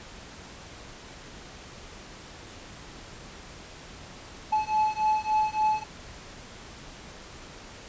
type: beating tone pair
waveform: triangle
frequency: 859 / 862.5 Hz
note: A5 / A5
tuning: -42 / -35 cents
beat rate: 3.5 Hz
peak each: -24 dBFS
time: 4.52-5.84 s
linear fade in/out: 10 ms
effects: pink hiss -45 dBFS RMS until 7.88 s + resampled to 16000 Hz